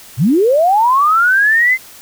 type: linear sweep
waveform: sine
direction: up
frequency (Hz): 100.3 to 2091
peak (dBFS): -8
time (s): 0.17-1.78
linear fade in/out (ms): 50
effects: white hiss -38 dBFS RMS until 2.01 s